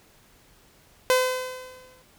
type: tone with exponential decay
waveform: sawtooth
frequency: 510 Hz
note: C5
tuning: 44 cents flat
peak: -12 dBFS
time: 1.1-2.02 s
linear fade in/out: 0 ms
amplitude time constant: 200 ms
effects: pink hiss -57 dBFS RMS until 2.18 s